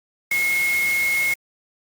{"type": "tone in noise", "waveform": "sine", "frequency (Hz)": 2164, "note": "C#7", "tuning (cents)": -42, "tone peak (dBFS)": -18, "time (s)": [0.31, 1.34], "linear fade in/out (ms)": 5, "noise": "white", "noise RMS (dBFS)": -30, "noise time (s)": [0.31, 1.34], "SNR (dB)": 9, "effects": ["Opus 48 kbps"]}